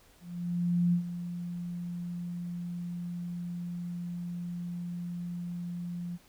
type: tone with ADSR envelope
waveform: sine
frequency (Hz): 174.5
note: F3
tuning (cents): -1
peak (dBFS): -22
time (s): 0.2-6.18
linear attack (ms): 730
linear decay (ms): 95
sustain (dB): -12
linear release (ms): 33
effects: pink hiss -61 dBFS RMS until 6.28 s